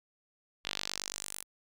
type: tone with band-pass filter sweep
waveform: sawtooth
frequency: 49 Hz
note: G1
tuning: in tune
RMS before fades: -40 dBFS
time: 0.64-1.44 s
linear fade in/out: 20 ms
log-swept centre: 3300 to 11000 Hz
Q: 1.9
effects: none